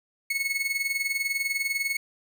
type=tone with tremolo; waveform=40% pulse; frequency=2198 Hz; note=C#7; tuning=15 cents flat; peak=-22 dBFS; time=0.3-1.97 s; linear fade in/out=5 ms; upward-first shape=sine; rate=20 Hz; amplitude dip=70%; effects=none